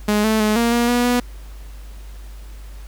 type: tone with pitch steps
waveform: sawtooth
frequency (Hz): 209.4 / 218.9 / 213.2 / 234.2 / 237.7 / 242.6 / 244.6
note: G#3 / A3 / G#3 / A#3 / A#3 / B3 / B3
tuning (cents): +15 / -9 / +46 / +8 / +34 / -31 / -16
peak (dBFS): -11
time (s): 0.08-1.2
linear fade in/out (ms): 5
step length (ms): 160
effects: added 50 Hz sine -33 dBFS peak until 2.87 s + pink hiss -48 dBFS RMS until 2.87 s